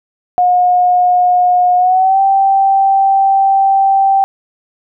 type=tone with pitch glide; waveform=sine; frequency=720 to 780.6 Hz; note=F#5 to G5; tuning=-47 to -8 cents; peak=-7 dBFS; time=0.38-4.24 s; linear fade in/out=0 ms; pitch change=+139 cents; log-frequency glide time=1.77-2.2 s; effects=none